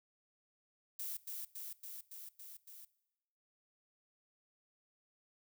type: noise with echo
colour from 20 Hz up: violet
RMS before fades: -42 dBFS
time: 0.99-1.17 s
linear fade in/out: 5 ms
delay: 280 ms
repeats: 6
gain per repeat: -2 dB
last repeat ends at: 2.85 s
effects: noise-tail reverb RT60 1.0 s tail -21 dB re dry